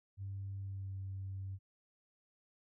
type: tone with pitch glide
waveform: sine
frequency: 98 to 96.26 Hz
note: G2 to G2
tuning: 0 to -31 cents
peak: -39 dBFS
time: 0.17-1.59 s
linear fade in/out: 50 ms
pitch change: -31 cents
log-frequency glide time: 0.58-0.95 s
effects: tanh soft clip ceiling -35 dBFS